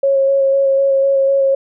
sine tone with vibrato, 546 Hz, C#5, 26 cents flat, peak -10 dBFS, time 0.03-1.55 s, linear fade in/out 5 ms, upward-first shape square, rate 4 Hz, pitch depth 12 cents each way, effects none

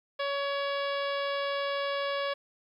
harmonic tone with a mistuned harmonic, 561 Hz, C#5, 21 cents sharp, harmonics 1 / 2 / 3 / 4 / 5 / 6 / 7 / 8 / 9, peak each -31 / -35 / -38 / -42 / -43 / -41 / -47 / -49 / -49 dBFS, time 0.19-2.34 s, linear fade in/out 10 ms, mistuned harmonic 4, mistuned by +26 cents, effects 11-bit

